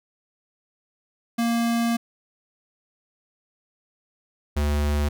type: tone pair in turn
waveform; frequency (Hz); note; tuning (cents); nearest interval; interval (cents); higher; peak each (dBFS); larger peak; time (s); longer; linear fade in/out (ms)
square; 233.1 / 73.42; A#3 / D2; 0 / 0; octave + minor sixth; 2000; first; -21; neither; 1.38-1.97 / 4.56-5.09; first; 10
effects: none